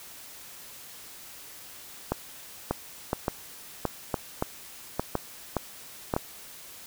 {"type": "two click trains", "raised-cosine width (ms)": 1, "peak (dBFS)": [-11, -11], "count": [7, 5], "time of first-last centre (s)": [[2.71, 6.139], [2.12, 6.164]], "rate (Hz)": [1.75, 0.989], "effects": ["white hiss -46 dBFS RMS until 6.86 s"]}